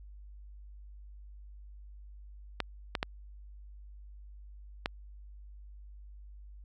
clicks, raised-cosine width 0.3 ms, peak -14 dBFS, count 4, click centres 2.603 / 2.952 / 3.029 / 4.859 s, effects added 50 Hz sine -47 dBFS peak until 6.64 s

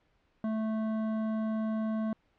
triangle tone with hard clipping, 219.2 Hz, A3, 6 cents flat, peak -31 dBFS, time 0.44-2.13 s, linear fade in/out 2 ms, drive 15 dB, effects pink hiss -71 dBFS RMS until 2.38 s + low-pass 3000 Hz 12 dB/octave

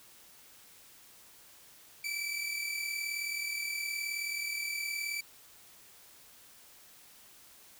sawtooth tone pair together, 2308 / 2347 Hz, D7 / D7, -31 / -2 cents, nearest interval unison, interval 29 cents, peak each -32 / -36 dBFS, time 2.04-5.21 s, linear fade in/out 5 ms, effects white hiss -57 dBFS RMS until 7.79 s

